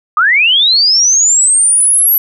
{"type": "linear sweep", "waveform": "sine", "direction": "up", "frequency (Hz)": [1174.7, 11840], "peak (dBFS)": -6, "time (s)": [0.17, 2.18], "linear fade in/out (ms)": 2, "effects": []}